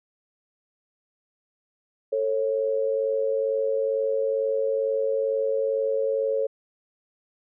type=tone pair together; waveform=sine; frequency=444.5 / 546.7 Hz; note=A4 / C#5; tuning=+18 / -24 cents; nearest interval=major third; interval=358 cents; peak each=-25 / -24 dBFS; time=2.12-6.47 s; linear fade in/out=10 ms; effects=none